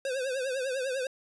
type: tone with vibrato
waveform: square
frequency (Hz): 523.3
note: C5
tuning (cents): 0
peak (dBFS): -30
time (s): 0.05-1.07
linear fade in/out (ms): 2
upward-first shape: triangle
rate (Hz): 10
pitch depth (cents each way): 110
effects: resampled to 24000 Hz